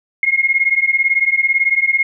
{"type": "beating tone pair", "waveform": "sine", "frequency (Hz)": [2142, 2160], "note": ["C7", "C#7"], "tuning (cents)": [40, -45], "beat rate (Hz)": 18, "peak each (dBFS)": -15, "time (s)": [0.23, 2.03], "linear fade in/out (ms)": 2, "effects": []}